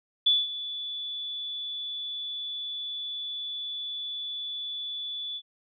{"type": "tone with ADSR envelope", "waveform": "sine", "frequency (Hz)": 3456, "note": "A7", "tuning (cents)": -32, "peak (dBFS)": -17, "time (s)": [0.26, 5.42], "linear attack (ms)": 9, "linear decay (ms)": 200, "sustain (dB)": -15, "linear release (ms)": 59, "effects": []}